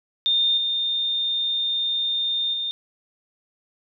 sine tone with level steps, 3631 Hz, A#7, 46 cents flat, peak -17 / -21 / -24 dBFS, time 0.26-2.71 s, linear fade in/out 0 ms, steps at 0.57 / 2.53 s, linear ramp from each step 10 ms, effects none

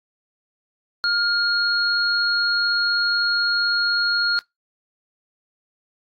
sine tone pair together, 1414 / 4299 Hz, F6 / C8, +21 / +46 cents, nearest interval octave + perfect fifth, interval 1925 cents, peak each -20 / -21 dBFS, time 1.04-4.39 s, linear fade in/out 0 ms, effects noise-tail reverb RT60 0.2 s tail -26 dB re dry + AAC 48 kbps

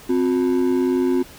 triangle ring-modulated tone, 311.1 Hz, D#4, in tune, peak -11 dBFS, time 0.09-1.23 s, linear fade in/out 10 ms, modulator 49.1 Hz, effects pink hiss -43 dBFS RMS until 1.38 s

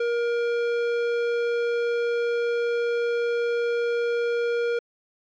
sine tone with tanh clipping, 472.6 Hz, A#4, 24 cents sharp, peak -24 dBFS, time 0-4.79 s, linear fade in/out 5 ms, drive 14 dB, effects AAC 64 kbps

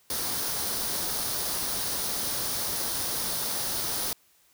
white noise with comb filter, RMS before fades -30 dBFS, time 0.1-4.13 s, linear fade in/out 2 ms, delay 0.2 ms, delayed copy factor +0.5, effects white hiss -63 dBFS RMS until 4.53 s

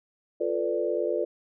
sine chord, B half-diminished seventh, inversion second, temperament equal with one note detuned, 349.2 / 440 / 497.9 / 587.3 Hz, F4 / A4 / B4 / D5, 0 / 0 / +14 / 0 cents, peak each -30 dBFS, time 0.4-1.25 s, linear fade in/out 10 ms, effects none

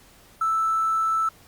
triangle tone with hard clipping, 1318.5 Hz, E6, in tune, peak -20 dBFS, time 0.41-1.29 s, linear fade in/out 5 ms, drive 3 dB, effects pink hiss -53 dBFS RMS until 1.47 s + Opus 48 kbps

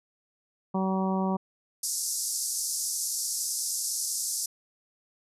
harmonic tone, 190 Hz, F#3, 46 cents sharp, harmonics 1 / 2 / 3 / 4 / 5 / 6, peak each -26 / -34 / -36 / -35 / -34 / -39 dBFS, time 0.74-1.37 s, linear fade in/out 10 ms
pink band-pass noise, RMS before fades -31 dBFS, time 1.83-4.46 s, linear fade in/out 5 ms, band 5100 to 12000 Hz, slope 48 dB/octave
effects resampled to 32000 Hz

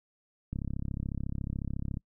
click train, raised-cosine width 5 ms, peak -22 dBFS, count 50, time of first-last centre 0.53-1.971 s, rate 34 Hz, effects noise-tail reverb RT60 0.1 s tail -26 dB re dry

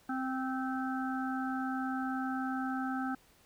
harmonic tone with a mistuned harmonic, 261.6 Hz, C4, in tune, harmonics 1 / 3 / 5 / 6, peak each -34 / -39 / -41 / -42 dBFS, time 0.09-3.15 s, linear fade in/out 5 ms, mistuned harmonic 6, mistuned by -26 cents, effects pink hiss -64 dBFS RMS until 3.45 s

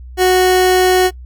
30% pulse tone, 368.5 Hz, F#4, 7 cents flat, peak -6 dBFS, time 0.17-1.11 s, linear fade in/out 50 ms, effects noise-tail reverb RT60 0.1 s tail -22 dB re dry + added 62 Hz sine -30 dBFS peak until 1.25 s

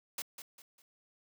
white noise with echo, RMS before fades -38 dBFS, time 0.18-0.22 s, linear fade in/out 2 ms, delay 200 ms, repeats 3, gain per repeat -9 dB, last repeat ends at 0.82 s, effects high-pass 200 Hz 12 dB/octave

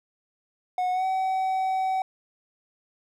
triangle tone with pitch glide, 731 to 758.1 Hz, F#5 to F#5, -21 to +42 cents, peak -21 dBFS, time 0.78-2.02 s, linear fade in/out 2 ms, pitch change +63 cents, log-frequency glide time 0.92-1.05 s, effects none

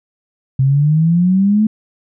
sine exponential sweep, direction up, 130.7 to 220 Hz, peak -9 dBFS, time 0.59-1.67 s, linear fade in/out 5 ms, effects none

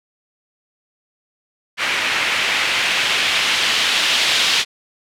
blue noise with low-pass filter sweep, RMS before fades -18 dBFS, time 1.77-4.65 s, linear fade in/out 50 ms, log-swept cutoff 2200 to 3400 Hz, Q 1.6, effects none

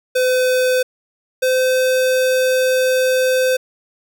square tone pair in turn, 508 / 513.9 Hz, B4 / C5, +49 / -31 cents, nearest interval unison, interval 20 cents, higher second, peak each -14 dBFS, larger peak neither, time 0.15-0.83 / 1.42-3.57 s, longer second, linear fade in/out 10 ms, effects none

